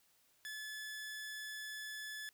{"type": "tone", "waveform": "sawtooth", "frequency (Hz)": 1723, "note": "A6", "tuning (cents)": -37, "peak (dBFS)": -40, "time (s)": [0.45, 2.29], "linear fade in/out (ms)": 0, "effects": ["white hiss -72 dBFS RMS until 2.33 s"]}